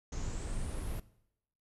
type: noise with low-pass filter sweep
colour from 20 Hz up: brown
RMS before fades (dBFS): -37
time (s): 0.12-1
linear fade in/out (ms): 5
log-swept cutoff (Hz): 6400 to 12000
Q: 6.9
effects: noise-tail reverb RT60 0.8 s tail -19 dB re dry